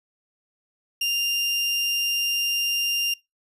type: tone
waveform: 30% pulse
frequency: 2794 Hz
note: F7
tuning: in tune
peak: -19 dBFS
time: 1.01-3.14 s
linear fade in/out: 5 ms
effects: noise-tail reverb RT60 0.2 s tail -23 dB re dry + resampled to 32000 Hz